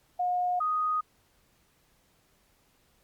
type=tone pair in turn; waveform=sine; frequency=719 / 1245.1 Hz; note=F#5 / D#6; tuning=-50 / +1 cents; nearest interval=minor seventh; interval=951 cents; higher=second; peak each=-25 dBFS; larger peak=neither; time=0.19-0.6 / 0.6-1.01 s; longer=neither; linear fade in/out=10 ms; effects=pink hiss -67 dBFS RMS until 3.03 s + Opus 48 kbps